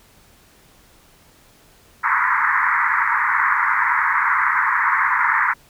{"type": "band-pass noise", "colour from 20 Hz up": "pink", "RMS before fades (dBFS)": -18, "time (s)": [2.03, 5.54], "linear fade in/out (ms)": 20, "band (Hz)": [920, 2100], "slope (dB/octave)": 96, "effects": ["pink hiss -52 dBFS RMS until 5.69 s"]}